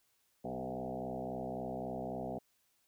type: tone with frequency modulation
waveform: sine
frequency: 447.7 Hz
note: A4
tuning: 30 cents sharp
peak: -37 dBFS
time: 0.44-2.39 s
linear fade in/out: 10 ms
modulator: 63.7 Hz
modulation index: 4.8
effects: white hiss -75 dBFS RMS until 2.87 s